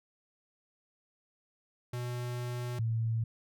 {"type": "tone pair in turn", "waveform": ["square", "sine"], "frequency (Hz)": [122.4, 113.33], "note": ["B2", "A#2"], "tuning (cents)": [-15, -48], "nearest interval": "minor second", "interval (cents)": 133, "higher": "first", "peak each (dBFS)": [-35, -28], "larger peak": "second", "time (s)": [[1.93, 2.79], [2.79, 3.24]], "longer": "first", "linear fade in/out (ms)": 5, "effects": []}